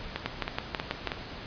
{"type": "two click trains", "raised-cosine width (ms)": 0.3, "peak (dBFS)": [-12, -14], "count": [6, 4], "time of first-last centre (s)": [[0.26, 1.073], [0.16, 1.118]], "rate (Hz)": [6.15, 3.13], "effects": ["pink hiss -41 dBFS RMS until 1.46 s", "resampled to 11025 Hz"]}